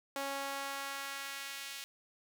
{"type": "tone with high-pass filter sweep", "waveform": "sawtooth", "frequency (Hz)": 276.2, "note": "C#4", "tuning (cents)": -6, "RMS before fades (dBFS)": -41, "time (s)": [0.16, 1.84], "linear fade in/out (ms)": 0, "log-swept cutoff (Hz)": [570, 2800], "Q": 1, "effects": []}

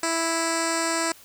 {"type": "tone with low-pass filter", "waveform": "10% pulse", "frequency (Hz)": 329.6, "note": "E4", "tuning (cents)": 0, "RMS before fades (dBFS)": -25, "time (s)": [0.03, 1.12], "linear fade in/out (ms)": 2, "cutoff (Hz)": 7700, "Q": 4, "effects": ["white hiss -50 dBFS RMS until 1.24 s"]}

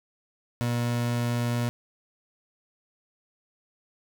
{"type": "tone", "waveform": "30% pulse", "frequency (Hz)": 119.7, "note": "A#2", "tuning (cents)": 46, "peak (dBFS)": -22, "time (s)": [0.61, 1.69], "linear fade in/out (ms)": 0, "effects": []}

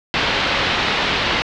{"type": "low-pass noise", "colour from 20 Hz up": "white", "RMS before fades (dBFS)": -19, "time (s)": [0.14, 1.42], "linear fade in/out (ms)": 0, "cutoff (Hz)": 3800, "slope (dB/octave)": 24, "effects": ["low-pass 6000 Hz 12 dB/octave"]}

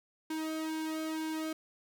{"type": "tone with flanger", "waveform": "sawtooth", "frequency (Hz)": 316, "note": "D#4", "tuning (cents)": 27, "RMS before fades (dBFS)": -36, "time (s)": [0.3, 1.53], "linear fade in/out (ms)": 5, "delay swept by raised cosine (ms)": [1.5, 2.07], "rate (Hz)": 2.1, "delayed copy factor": -0.85, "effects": []}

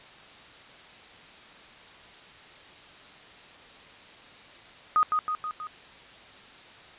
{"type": "tone with echo", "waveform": "sine", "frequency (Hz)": 1244.5, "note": "D#6", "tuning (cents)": 0, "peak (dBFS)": -18, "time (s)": [4.96, 5.03], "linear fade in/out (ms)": 0, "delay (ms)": 160, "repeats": 4, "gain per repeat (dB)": -4, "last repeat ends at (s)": 5.67, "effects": ["white hiss -49 dBFS RMS until 6.98 s", "resampled to 8000 Hz"]}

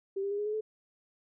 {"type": "tone with pitch steps", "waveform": "sine", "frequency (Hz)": [390.6, 398.8, 407.2, 415.7, 424.5, 433.4], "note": ["G4", "G4", "G#4", "G#4", "G#4", "A4"], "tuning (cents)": [-6, 30, -34, 2, 38, -26], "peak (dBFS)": -30, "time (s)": [0.16, 0.61], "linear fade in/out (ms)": 10, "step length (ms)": 75, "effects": []}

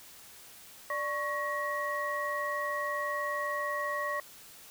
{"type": "tone cluster", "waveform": "sine", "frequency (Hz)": [588, 1107, 1900], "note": ["D5", "C#6", "A#6"], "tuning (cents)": [2, -3, 33], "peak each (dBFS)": [-36, -34, -35], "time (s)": [0.9, 4.2], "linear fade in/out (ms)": 2, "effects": ["white hiss -52 dBFS RMS until 4.7 s"]}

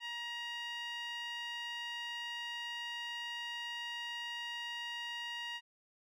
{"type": "tone with band-pass filter", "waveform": "sawtooth", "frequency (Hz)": 947, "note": "A#5", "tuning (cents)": 27, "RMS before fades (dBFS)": -42, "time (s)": [0, 5.61], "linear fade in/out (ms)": 50, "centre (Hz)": 2500, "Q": 3, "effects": []}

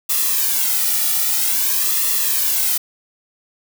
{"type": "noise with flanger", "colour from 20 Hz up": "blue", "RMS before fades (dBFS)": -18, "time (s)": [0.09, 2.78], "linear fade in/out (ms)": 10, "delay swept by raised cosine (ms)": [1.3, 1.91], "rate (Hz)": 0.51, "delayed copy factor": -0.9, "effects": []}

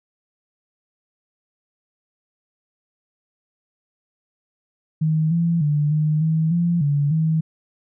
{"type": "tone with pitch steps", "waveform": "sine", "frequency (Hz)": [157.1, 168.5, 147.9, 153.2, 159.5, 171.7, 143.9, 159.3], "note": ["D#3", "E3", "D3", "D#3", "D#3", "F3", "D3", "D#3"], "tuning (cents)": [17, 38, 13, -27, 43, -29, -35, 41], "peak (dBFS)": -16, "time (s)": [5.01, 7.41], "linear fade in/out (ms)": 10, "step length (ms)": 300, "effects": []}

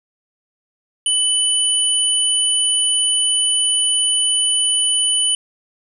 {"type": "tone pair together", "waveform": "sine", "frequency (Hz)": [2993, 9510], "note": ["F#7", "D9"], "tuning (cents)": [19, 21], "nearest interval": "octave + minor sixth", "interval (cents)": 2002, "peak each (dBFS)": -17, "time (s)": [1.06, 5.35], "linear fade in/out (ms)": 2, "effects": []}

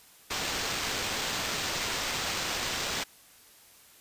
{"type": "noise with sample-and-hold", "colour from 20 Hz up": "blue", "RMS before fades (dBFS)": -32, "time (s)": [0.3, 3.04], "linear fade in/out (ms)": 10, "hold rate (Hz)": 11025, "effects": ["white hiss -56 dBFS RMS until 4 s", "resampled to 32000 Hz"]}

